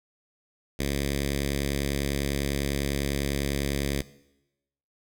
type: tone with notch filter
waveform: 5% pulse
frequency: 70 Hz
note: C#2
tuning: 18 cents sharp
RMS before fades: -28 dBFS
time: 0.79-4.02 s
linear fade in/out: 5 ms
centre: 860 Hz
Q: 0.5
effects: noise-tail reverb RT60 0.9 s tail -18 dB re dry